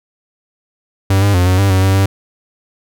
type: tone with pitch steps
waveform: 45% pulse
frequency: 96.9 / 100.8 / 89.7 / 92.3 / 98.6 / 94.1 / 96.1 / 97.3 Hz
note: G2 / G2 / F2 / F#2 / G2 / F#2 / G2 / G2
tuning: -20 / +49 / +47 / -4 / +11 / +30 / -34 / -12 cents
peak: -9 dBFS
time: 1.1-2.06 s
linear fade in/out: 5 ms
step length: 120 ms
effects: none